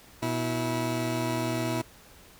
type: tone pair together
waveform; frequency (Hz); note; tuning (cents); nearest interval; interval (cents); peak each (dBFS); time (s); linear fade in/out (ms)
20% pulse; 121.46 / 324.5; B2 / E4; -28 / -27; octave + perfect fourth; 1701; -25; 0.22-1.82; 10
effects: pink hiss -53 dBFS RMS until 2.39 s